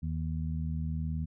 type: harmonic tone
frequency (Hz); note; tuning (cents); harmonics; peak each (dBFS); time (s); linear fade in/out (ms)
79.4; D#2; +36; 1 / 2 / 3; -33 / -34 / -41; 0.02-1.26; 20
effects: none